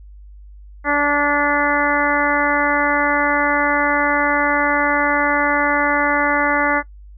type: harmonic tone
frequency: 290 Hz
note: D4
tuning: 22 cents flat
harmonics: 1 / 2 / 3 / 4 / 5 / 6 / 7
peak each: -22 / -22 / -22 / -22 / -22 / -22 / -22 dBFS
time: 0.84-6.83 s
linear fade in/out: 50 ms
effects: noise-tail reverb RT60 0.1 s tail -18 dB re dry + added 50 Hz sine -37 dBFS peak until 7.17 s